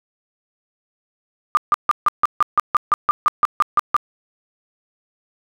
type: tone bursts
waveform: sine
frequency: 1200 Hz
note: D6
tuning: 37 cents sharp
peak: -10 dBFS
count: 15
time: 1.55-3.965 s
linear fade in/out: 0 ms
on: 21 ms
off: 150 ms
effects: none